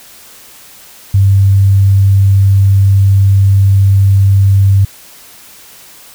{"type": "tone", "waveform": "sine", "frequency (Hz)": 98, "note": "G2", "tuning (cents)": 0, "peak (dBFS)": -4, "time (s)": [1.14, 4.85], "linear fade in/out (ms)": 5, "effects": ["white hiss -37 dBFS RMS until 6.14 s"]}